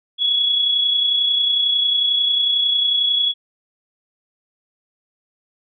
sine tone with amplitude modulation, 3367 Hz, G#7, 23 cents sharp, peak -13 dBFS, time 0.18-3.34 s, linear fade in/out 50 ms, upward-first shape sine, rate 31.1 Hz, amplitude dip 40%, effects none

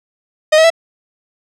45% pulse tone with pitch steps, 618 / 639.4 / 661.6 Hz, D#5 / D#5 / E5, -12 / +47 / +6 cents, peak -6 dBFS, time 0.52-0.703 s, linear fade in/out 10 ms, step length 61 ms, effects low-pass 7000 Hz 12 dB/octave

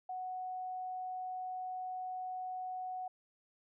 sine tone, 740 Hz, F#5, in tune, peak -38 dBFS, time 0.09-3.08 s, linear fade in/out 5 ms, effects none

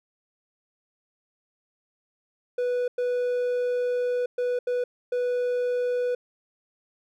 triangle tone bursts at uneven times, 492.5 Hz, B4, 5 cents flat, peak -21 dBFS, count 5, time 2.58-2.88 / 2.98-4.26 / 4.38-4.59 / 4.67-4.84 / 5.12-6.15 s, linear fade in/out 5 ms, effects none

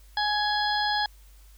harmonic tone, 836 Hz, G#5, 11 cents sharp, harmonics 1 / 2 / 4 / 5 / 6, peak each -26 / -29 / -32 / -33 / -34 dBFS, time 0.17-1.06 s, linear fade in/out 2 ms, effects added 50 Hz sine -49 dBFS peak until 1.57 s + white hiss -60 dBFS RMS until 1.57 s

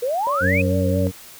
sine exponential sweep, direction up, 466.2 to 2613 Hz, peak -19 dBFS, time 0.02-0.62 s, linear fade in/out 10 ms
sine tone with vibrato, 554.4 Hz, C#5, in tune, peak -23 dBFS, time 0.27-1.07 s, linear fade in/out 0 ms, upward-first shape sine, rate 4.5 Hz, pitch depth 72 cents each way
harmonic tone, 92.8 Hz, F#2, 6 cents sharp, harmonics 1 / 2 / 3 / 5, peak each -20 / -23 / -25 / -27 dBFS, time 0.4-1.12 s, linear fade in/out 50 ms
effects white hiss -42 dBFS RMS until 1.39 s

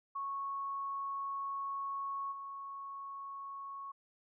sine tone with level steps, 1104 Hz, C#6, 7 cents flat, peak -36 / -42 dBFS, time 0.15-3.92 s, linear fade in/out 10 ms, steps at 2.31 s, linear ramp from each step 20 ms, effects none

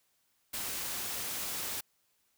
white noise, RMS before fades -37 dBFS, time 0.53-1.81 s, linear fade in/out 10 ms, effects white hiss -74 dBFS RMS until 2.37 s

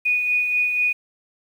sine tone with tremolo, 2471 Hz, D#7, 13 cents flat, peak -16 dBFS, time 0.05-0.93 s, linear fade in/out 10 ms, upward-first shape sine, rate 4.1 Hz, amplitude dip 40%, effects 8-bit

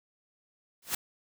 white noise with exponential growth, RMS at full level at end -25 dBFS, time 0.82-0.95 s, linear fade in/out 5 ms, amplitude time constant 27 ms, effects none

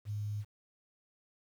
sine tone with quantisation, 104.3 Hz, G#2, 8 cents sharp, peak -34 dBFS, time 0.05-0.45 s, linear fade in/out 50 ms, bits 10, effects none

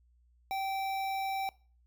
square tone with notch filter, 776 Hz, G5, 18 cents flat, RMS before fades -34 dBFS, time 0.51-1.49 s, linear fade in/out 0 ms, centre 8100 Hz, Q 1, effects noise-tail reverb RT60 0.4 s tail -22 dB re dry + added 60 Hz sine -63 dBFS peak until 1.86 s

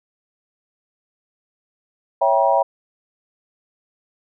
sine chord, C# diminished seventh, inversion none, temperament equal with one note detuned, 554.4 / 659.3 / 784 / 955.8 Hz, C#5 / E5 / G5 / Bb5, 0 / 0 / 0 / +43 cents, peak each -19 dBFS, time 2.21-2.63 s, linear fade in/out 10 ms, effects none

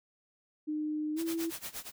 sine tone with pitch glide, 304.5 to 330.1 Hz, D#4 to E4, -37 to +2 cents, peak -31 dBFS, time 0.67-1.51 s, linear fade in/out 20 ms, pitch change +139 cents, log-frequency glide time 1.14-1.2 s
white noise with tremolo, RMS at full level -39 dBFS, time 1.16-1.92 s, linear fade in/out 50 ms, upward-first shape sine, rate 8.5 Hz, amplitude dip 90%
effects none

